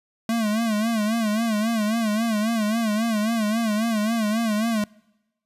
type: tone with vibrato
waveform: square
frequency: 220 Hz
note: A3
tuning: in tune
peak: -21 dBFS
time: 0.29-4.84 s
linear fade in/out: 2 ms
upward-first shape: sine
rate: 3.7 Hz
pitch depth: 98 cents each way
effects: noise-tail reverb RT60 1.0 s tail -26 dB re dry + resampled to 32000 Hz